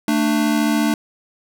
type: tone pair together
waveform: square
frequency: 222.5 / 297 Hz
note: A3 / D4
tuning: +20 / +20 cents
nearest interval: perfect fourth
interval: 500 cents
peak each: -19 dBFS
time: 0.08-0.94 s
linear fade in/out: 2 ms
effects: none